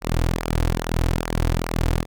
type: tone with flanger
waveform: sawtooth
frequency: 41.37 Hz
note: E1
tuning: 7 cents sharp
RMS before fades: -22 dBFS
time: 0.01-2.06 s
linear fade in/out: 50 ms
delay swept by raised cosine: 0.25 to 5.25 ms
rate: 2.4 Hz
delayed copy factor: -0.7
effects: none